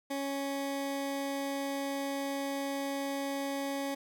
20% pulse tone, 277.2 Hz, C#4, in tune, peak -28 dBFS, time 0.1-3.95 s, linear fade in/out 10 ms, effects none

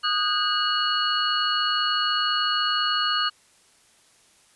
sine tone cluster, 1238 / 1474 / 1608 / 2902 / 4350 Hz, D#6 / F#6 / G6 / F#7 / C#8, -9 / -7 / +44 / -34 / -33 cents, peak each -25 / -31 / -32 / -26 / -27 dBFS, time 0.03-3.3 s, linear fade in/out 20 ms, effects white hiss -58 dBFS RMS until 4.55 s + resampled to 24000 Hz

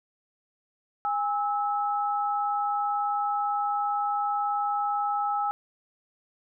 sine tone pair together, 819.6 / 1301 Hz, G#5 / E6, -23 / -23 cents, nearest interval minor sixth, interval 800 cents, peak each -26 / -29 dBFS, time 1.05-5.51 s, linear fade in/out 0 ms, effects none

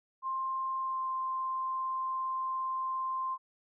sine tone with pitch glide, 1055 to 1047.1 Hz, C6 to C6, +14 to +1 cents, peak -31 dBFS, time 0.22-3.38 s, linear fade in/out 50 ms, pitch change -13 cents, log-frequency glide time 0.8-1.09 s, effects none

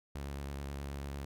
sawtooth tone with vibrato, 69.9 Hz, C#2, 15 cents sharp, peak -35 dBFS, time 0.15-1.25 s, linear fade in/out 5 ms, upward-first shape sine, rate 9.2 Hz, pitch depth 26 cents each way, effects none

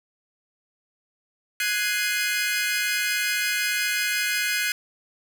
sawtooth chord, Ab dominant seventh, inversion third, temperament equal, 1480 / 1661.2 / 2093 / 2489 Hz, Gb6 / Ab6 / C7 / Eb7, 0 / 0 / 0 / 0 cents, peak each -25 dBFS, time 1.6-4.72 s, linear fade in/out 2 ms, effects none

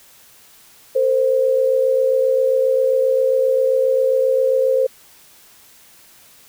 sine tone pair together, 455.5 / 523 Hz, A#4 / C5, -40 / -1 cents, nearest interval major second, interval 239 cents, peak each -20 / -14 dBFS, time 0.95-4.87 s, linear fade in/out 10 ms, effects white hiss -48 dBFS RMS until 6.48 s

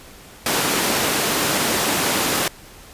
pink high-pass noise, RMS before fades -20 dBFS, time 0.46-2.48 s, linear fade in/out 2 ms, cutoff 210 Hz, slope 12 dB/octave, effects pink hiss -43 dBFS RMS until 2.93 s + resampled to 32000 Hz

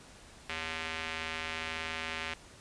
square tone with band-pass filter, 80.5 Hz, E2, 41 cents flat, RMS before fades -38 dBFS, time 0.49-2.34 s, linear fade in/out 5 ms, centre 2400 Hz, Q 1.6, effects pink hiss -54 dBFS RMS until 2.6 s + resampled to 22050 Hz

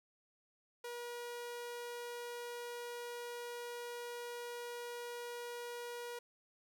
sawtooth tone, 480 Hz, B4, 49 cents flat, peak -39 dBFS, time 0.84-6.19 s, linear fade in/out 5 ms, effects none

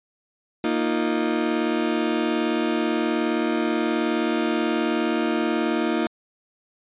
35% pulse chord, Bb suspended fourth, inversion none, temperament just, 233.1 / 310.8 / 349.6 Hz, Bb3 / Eb4 / F4, 0 / -2 / +2 cents, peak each -24 / -23 / -24 dBFS, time 0.64-6.07 s, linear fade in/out 2 ms, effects resampled to 8000 Hz

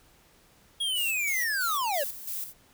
square linear sweep, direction down, 3325 to 525 Hz, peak -27 dBFS, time 0.8-2.04 s, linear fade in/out 10 ms
violet noise with tremolo, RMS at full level -34 dBFS, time 0.94-2.54 s, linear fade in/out 50 ms, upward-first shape square, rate 3 Hz, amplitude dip 60%
effects pink hiss -60 dBFS RMS until 2.73 s

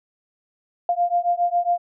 sine beating tone pair, 696 / 703.3 Hz, F5 / F5, -6 / +12 cents, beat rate 7.3 Hz, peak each -21 dBFS, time 0.89-1.78 s, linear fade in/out 2 ms, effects none

